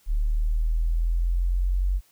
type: linear sweep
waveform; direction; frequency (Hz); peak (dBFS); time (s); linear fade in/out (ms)
sine; up; 36.71 to 46.89; -20; 0.06-2.01; 50
effects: white hiss -61 dBFS RMS until 2.11 s